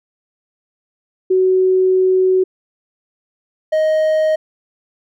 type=tone pair in turn; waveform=sine / triangle; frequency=373.5 / 625.3 Hz; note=F#4 / D#5; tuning=+16 / +8 cents; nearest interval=major sixth; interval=892 cents; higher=second; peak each=-10 dBFS; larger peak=neither; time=1.3-2.44 / 3.72-4.36 s; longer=first; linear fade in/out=10 ms; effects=none